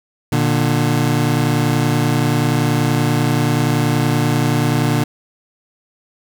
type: tone pair together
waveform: 25% pulse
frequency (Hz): 119.1 / 149.54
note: A#2 / D3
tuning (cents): +38 / +32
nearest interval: major third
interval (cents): 394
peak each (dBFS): -13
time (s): 0.32-5.04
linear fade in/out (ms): 5
effects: none